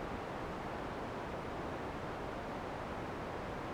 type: low-pass noise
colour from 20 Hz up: white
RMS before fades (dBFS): -42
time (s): 0-3.73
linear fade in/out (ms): 0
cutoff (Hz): 890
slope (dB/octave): 12
effects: none